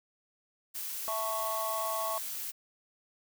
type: noise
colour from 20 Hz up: blue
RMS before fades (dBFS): -38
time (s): 0.74-2.52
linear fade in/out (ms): 20
type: chord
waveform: triangle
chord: A major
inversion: second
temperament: equal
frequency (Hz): 659.3 / 880 / 1108.7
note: E5 / A5 / C#6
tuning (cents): 0 / 0 / 0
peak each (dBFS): -34 / -38 / -33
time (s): 1.08-2.18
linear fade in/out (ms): 0
effects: none